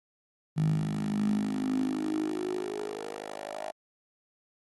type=tone with high-pass filter sweep; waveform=10% pulse; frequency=51.91 Hz; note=G#1; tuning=in tune; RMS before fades=-31 dBFS; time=0.56-3.72 s; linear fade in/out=20 ms; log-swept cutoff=150 to 630 Hz; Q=9.8; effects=AAC 32 kbps